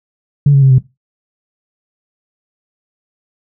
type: tone with pitch steps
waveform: sine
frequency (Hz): 142.9 / 138.43 / 134.1 / 129.91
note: D3 / C#3 / C3 / C3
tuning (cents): -47 / -2 / +43 / -12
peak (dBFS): -3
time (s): 0.46-0.784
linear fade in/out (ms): 5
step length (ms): 81
effects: noise-tail reverb RT60 0.2 s tail -17 dB re dry + tanh soft clip ceiling 0 dBFS